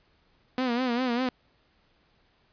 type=tone with vibrato; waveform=sawtooth; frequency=246.9 Hz; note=B3; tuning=in tune; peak=-21 dBFS; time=0.58-1.29 s; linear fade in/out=2 ms; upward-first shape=sine; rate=5 Hz; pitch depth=94 cents each way; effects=pink hiss -66 dBFS RMS until 2.52 s + resampled to 11025 Hz